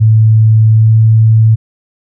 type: tone with pitch glide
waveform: sine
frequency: 110 to 111.02 Hz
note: A2 to A2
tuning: 0 to +16 cents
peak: -3 dBFS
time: 0-1.56 s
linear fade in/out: 20 ms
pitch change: +16 cents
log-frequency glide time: 0.71-0.95 s
effects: none